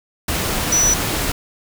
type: tone in noise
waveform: sine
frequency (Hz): 5920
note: F#8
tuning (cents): 0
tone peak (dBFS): -13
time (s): 0.72-0.94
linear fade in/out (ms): 5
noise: pink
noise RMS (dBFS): -21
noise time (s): 0.28-1.32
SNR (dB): +5
effects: none